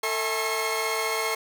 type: tone cluster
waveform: sawtooth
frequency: 447.3 / 652 / 832 / 1084 / 2153 Hz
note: A4 / E5 / G#5 / C#6 / C7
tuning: +28 / -19 / +3 / -39 / +49 cents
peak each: -26 / -30 / -33 / -27 / -27 dBFS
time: 0.03-1.35 s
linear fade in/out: 5 ms
effects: none